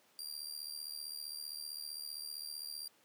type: tone with amplitude modulation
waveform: sawtooth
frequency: 4743 Hz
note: D8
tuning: 16 cents sharp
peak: -36 dBFS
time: 0.19-2.88 s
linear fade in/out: 0 ms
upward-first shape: sine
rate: 75.4 Hz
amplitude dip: 80%
effects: pink hiss -68 dBFS RMS until 3.04 s + high-pass 300 Hz 12 dB/octave